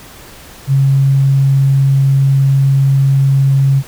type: tone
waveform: sine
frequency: 136.5 Hz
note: C#3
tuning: 26 cents flat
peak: -7 dBFS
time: 0.67-3.83 s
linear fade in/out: 50 ms
effects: pink hiss -36 dBFS RMS until 3.87 s